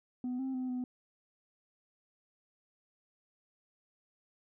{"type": "tone with pitch steps", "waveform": "sine", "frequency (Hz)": [249.9, 264.2, 255.7, 250.8], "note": ["B3", "C4", "C4", "B3"], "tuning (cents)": [21, 17, -40, 27], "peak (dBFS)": -31, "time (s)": [0.24, 0.84], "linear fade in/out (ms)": 2, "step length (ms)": 150, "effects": ["tanh soft clip ceiling -32 dBFS"]}